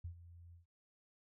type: tone with ADSR envelope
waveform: sine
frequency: 85.8 Hz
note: F2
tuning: 30 cents flat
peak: -40 dBFS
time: 0.04-0.66 s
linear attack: 8 ms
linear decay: 94 ms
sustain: -14 dB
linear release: 130 ms
effects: none